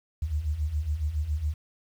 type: beating tone pair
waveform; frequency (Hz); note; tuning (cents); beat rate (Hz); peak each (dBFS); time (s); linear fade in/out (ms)
sine; 70.8 / 78; C#2 / D#2; +37 / +5; 7.2; -32 / -27; 0.22-1.54; 5
effects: 9-bit